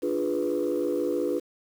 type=chord; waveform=sine; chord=D diminished seventh; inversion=none; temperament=equal with one note detuned; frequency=295 / 349.2 / 415.3 / 493.9 Hz; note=D4 / F4 / Ab4 / Cb5; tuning=+8 / 0 / 0 / 0 cents; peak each=-29 / -28 / -30 / -28 dBFS; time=0.02-1.4 s; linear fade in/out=20 ms; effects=tanh soft clip ceiling -18 dBFS + 8-bit